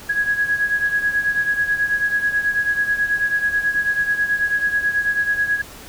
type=beating tone pair; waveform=sine; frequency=1661.2 / 1670.4 Hz; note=G#6 / G#6; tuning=0 / +10 cents; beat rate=9.2 Hz; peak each=-18 / -23 dBFS; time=0.09-5.62 s; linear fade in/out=10 ms; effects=pink hiss -39 dBFS RMS until 5.88 s